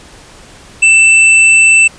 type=tone; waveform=square; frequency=2661 Hz; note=E7; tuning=16 cents sharp; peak=-4 dBFS; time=0.82-1.88 s; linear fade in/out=10 ms; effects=pink hiss -37 dBFS RMS until 1.98 s + resampled to 22050 Hz